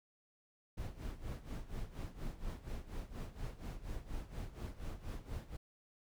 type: noise with tremolo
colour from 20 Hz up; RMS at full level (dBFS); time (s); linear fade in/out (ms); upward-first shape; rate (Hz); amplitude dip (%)
brown; -41; 0.77-5.57; 10; sine; 4.2; 80
effects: none